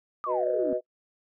sine exponential sweep, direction down, 1240 to 251.3 Hz, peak -29 dBFS, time 0.24-0.73 s, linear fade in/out 0 ms
sine chord, B major, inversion second, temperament equal, 370 / 493.9 / 622.3 Hz, F#4 / B4 / D#5, 0 / 0 / 0 cents, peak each -31 / -29 / -27 dBFS, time 0.26-0.81 s, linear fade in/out 50 ms
effects noise-tail reverb RT60 0.1 s tail -25 dB re dry + tanh soft clip ceiling -14 dBFS

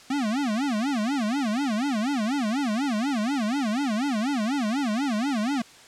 square tone with vibrato, 245.8 Hz, B3, 8 cents flat, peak -24 dBFS, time 0.1-5.62 s, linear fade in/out 5 ms, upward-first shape sine, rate 4.1 Hz, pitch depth 290 cents each way, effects white hiss -49 dBFS RMS until 5.87 s + low-pass 7000 Hz 12 dB/octave

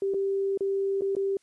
sine tone with dropouts, 392 Hz, G4, in tune, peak -24 dBFS, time 0.02-1.37 s, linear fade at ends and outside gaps 2 ms, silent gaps 0.138-0.143 / 0.575-0.607 / 1.01-1.019 / 1.152-1.166 s, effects white hiss -68 dBFS RMS until 1.42 s + resampled to 24000 Hz

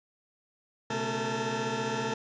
20% pulse tone cluster, 125.7 / 140 / 219.6 / 454.6 / 866 Hz, B2 / C#3 / A3 / A#4 / A5, +31 / +18 / -3 / -43 / -28 cents, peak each -33 / -37 / -30 / -28 / -33 dBFS, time 0.9-2.14 s, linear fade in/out 5 ms, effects resampled to 16000 Hz + 9-bit

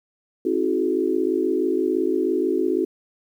sine tone cluster, 266.5 / 322.5 / 368.6 / 425.9 Hz, C4 / E4 / F#4 / G#4, +32 / -38 / -7 / +44 cents, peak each -27 / -24 / -22 / -26 dBFS, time 0.45-2.85 s, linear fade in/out 5 ms, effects 9-bit

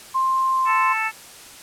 sine tone with pitch glide, 1053 to 1042.7 Hz, C6 to C6, +11 to -6 cents, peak -17 dBFS, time 0.14-0.94 s, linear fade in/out 20 ms, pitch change -17 cents, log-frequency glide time 0.52-0.69 s
harmonic tone, 440.8 Hz, A4, 3 cents sharp, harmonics 2 / 3 / 4 / 5 / 6, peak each -27 / -27 / -27 / -27 / -27 dBFS, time 0.65-1.12 s, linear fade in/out 50 ms
effects white hiss -42 dBFS RMS until 1.62 s + low-pass 11000 Hz 12 dB/octave

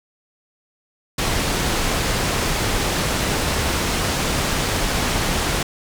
pink low-pass noise, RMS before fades -21 dBFS, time 1.18-5.63 s, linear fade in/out 5 ms, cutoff 9100 Hz, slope 12 dB/octave, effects none

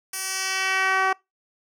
10% pulse tone with band-pass filter sweep, 380.8 Hz, F#4, 50 cents sharp, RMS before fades -24 dBFS, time 0.13-1.13 s, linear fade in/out 5 ms, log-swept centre 11000 to 940 Hz, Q 0.98, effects noise-tail reverb RT60 0.2 s tail -24 dB re dry

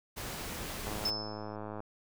pink noise, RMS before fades -40 dBFS, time 0.16-1.11 s, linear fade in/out 20 ms
click train, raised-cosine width 1 ms, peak -27 dBFS, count 100, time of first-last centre 0.87-1.804 s, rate 106 Hz
sine tone with exponential decay, 5250 Hz, E8, 8 cents flat, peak -27 dBFS, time 1.05-1.56 s, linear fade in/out 5 ms, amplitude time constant 110 ms
effects none

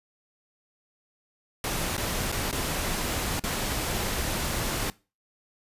pink noise with dropouts, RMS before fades -29 dBFS, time 1.64-4.9 s, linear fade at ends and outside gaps 1 ms, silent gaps 1.967-1.978 / 2.317-2.324 / 2.513-2.527 / 3.395-3.438 s, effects noise-tail reverb RT60 0.3 s tail -21 dB re dry + resampled to 32000 Hz

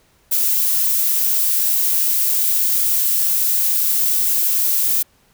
violet noise, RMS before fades -17 dBFS, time 0.31-5.03 s, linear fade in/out 10 ms, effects pink hiss -57 dBFS RMS until 5.33 s

